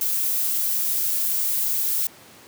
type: noise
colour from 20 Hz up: violet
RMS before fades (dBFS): -23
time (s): 0.01-2.07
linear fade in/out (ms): 2
effects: pink hiss -47 dBFS RMS until 2.47 s + high-pass 150 Hz 12 dB/octave